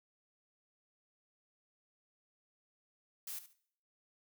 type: noise with echo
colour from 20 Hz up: blue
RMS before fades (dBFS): -43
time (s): 3.27-3.39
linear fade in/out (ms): 5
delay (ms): 72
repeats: 2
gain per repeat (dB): -13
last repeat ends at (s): 3.534
effects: noise-tail reverb RT60 0.6 s tail -19 dB re dry